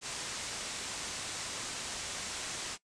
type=low-pass noise; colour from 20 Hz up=white; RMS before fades=-40 dBFS; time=0.01-2.78 s; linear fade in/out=50 ms; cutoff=8700 Hz; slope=48 dB/octave; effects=noise-tail reverb RT60 0.1 s tail -19 dB re dry